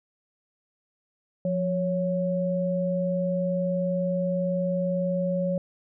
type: tone pair together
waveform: sine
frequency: 176.9 / 554.9 Hz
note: F3 / C#5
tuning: +23 / +2 cents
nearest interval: octave + minor sixth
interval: 1979 cents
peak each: -26 dBFS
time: 1.45-5.58 s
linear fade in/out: 2 ms
effects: none